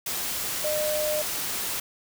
sine tone in noise, 608 Hz, D#5, 40 cents flat, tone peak -25 dBFS, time 0.64-1.22 s, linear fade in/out 5 ms, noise white, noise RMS -30 dBFS, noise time 0.06-1.8 s, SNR +2 dB, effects none

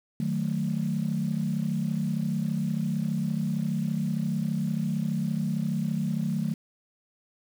sine chord, D# diminished, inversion none, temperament equal with one note detuned, 153.51 / 185 / 220 Hz, D#3 / F#3 / A3, -23 / 0 / 0 cents, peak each -29 dBFS, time 0.2-6.54 s, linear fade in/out 2 ms, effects tanh soft clip ceiling -17 dBFS + 8-bit

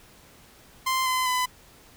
sawtooth tone with pitch steps, 1043 / 1023.9 / 1005.1 Hz, C6 / C6 / B5, -6 / -38 / +30 cents, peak -19 dBFS, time 0.86-1.46 s, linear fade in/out 10 ms, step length 200 ms, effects pink hiss -53 dBFS RMS until 1.96 s

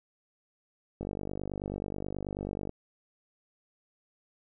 click train, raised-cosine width 2 ms, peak -22 dBFS, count 84, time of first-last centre 1.01-2.694 s, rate 49.3 Hz, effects none

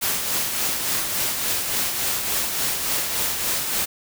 white noise with tremolo, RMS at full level -22 dBFS, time 0.01-3.86 s, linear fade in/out 20 ms, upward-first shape triangle, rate 3.5 Hz, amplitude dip 45%, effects none

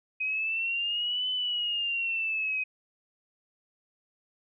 sine exponential two-way sweep, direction up then down, 2514 to 3027 to 2514 Hz, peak -27 dBFS, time 0.2-2.64 s, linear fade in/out 10 ms, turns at 1.29 s, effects none

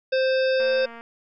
harmonic tone, 523.3 Hz, C5, in tune, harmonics 1 / 3 / 5 / 7 / 9 / 10, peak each -19 / -29 / -33 / -36 / -38 / -39 dBFS, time 0.12-0.86 s, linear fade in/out 10 ms
click train, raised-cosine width 0.5 ms, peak -27 dBFS, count 96, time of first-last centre 0.6-1.009 s, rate 232 Hz
effects none

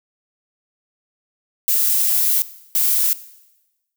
violet noise bursts at uneven times, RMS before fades -17 dBFS, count 2, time 1.68-2.42 / 2.75-3.13 s, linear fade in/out 0 ms, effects noise-tail reverb RT60 1.0 s tail -17 dB re dry

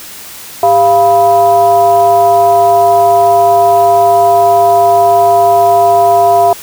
sine tone with frequency modulation, 691 Hz, F5, 19 cents flat, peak -4 dBFS, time 0.63-6.53 s, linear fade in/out 2 ms, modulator 292 Hz, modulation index 0.69, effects white hiss -29 dBFS RMS until 6.62 s

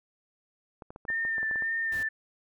clicks, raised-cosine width 1 ms, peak -29 dBFS, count 11, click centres 0.822 / 0.905 / 0.961 / 1.052 / 1.102 / 1.251 / 1.382 / 1.43 / 1.512 / 1.558 / 1.623 s
sine tone with vibrato, 1794 Hz, A6, 33 cents sharp, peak -27 dBFS, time 1.08-2.09 s, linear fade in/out 10 ms, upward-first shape sine, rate 1.8 Hz, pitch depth 26 cents each way
pink noise, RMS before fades -45 dBFS, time 1.92-2.03 s, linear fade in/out 2 ms
effects none

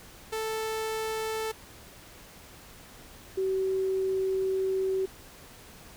sawtooth / sine tone pair in turn, 440.3 / 380.9 Hz, A4 / G4, +1 / -50 cents, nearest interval minor third, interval 251 cents, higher first, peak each -26 / -25 dBFS, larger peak second, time 0.32-1.52 / 3.37-5.06 s, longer second, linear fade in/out 10 ms, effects pink hiss -50 dBFS RMS until 5.96 s

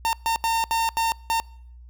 45% pulse tone bursts at uneven times, 910 Hz, A#5, 42 cents flat, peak -20 dBFS, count 6, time 0.05-0.13 / 0.26-0.36 / 0.44-0.64 / 0.71-0.89 / 0.97-1.12 / 1.3-1.4 s, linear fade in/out 0 ms, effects noise-tail reverb RT60 0.7 s tail -25 dB re dry + added 60 Hz sine -42 dBFS peak until 1.89 s

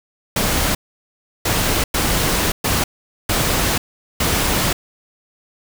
pink noise bursts at uneven times, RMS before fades -18 dBFS, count 6, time 0.36-0.75 / 1.45-1.84 / 1.94-2.52 / 2.64-2.84 / 3.29-3.78 / 4.2-4.73 s, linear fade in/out 5 ms, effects none

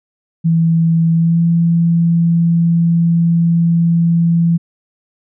sine tone with pitch glide, 164.81 to 168.27 Hz, E3 to E3, 0 to +36 cents, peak -9 dBFS, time 0.44-4.58 s, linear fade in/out 20 ms, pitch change +36 cents, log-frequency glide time 1.14-1.41 s, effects none

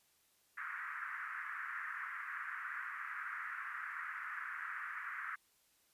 white band-pass noise, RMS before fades -44 dBFS, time 0.57-5.36 s, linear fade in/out 10 ms, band 1200 to 1900 Hz, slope 48 dB/octave, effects white hiss -73 dBFS RMS until 5.93 s + resampled to 32000 Hz

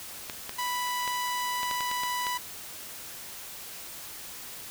clicks, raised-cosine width 0.2 ms, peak -17 dBFS, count 9, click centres 0.298 / 0.494 / 1.077 / 1.632 / 1.712 / 1.807 / 1.914 / 2.035 / 2.268 s
sawtooth tone, 987.8 Hz, B5, in tune, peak -25 dBFS, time 0.58-2.38 s, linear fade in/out 10 ms
effects white hiss -42 dBFS RMS until 4.7 s

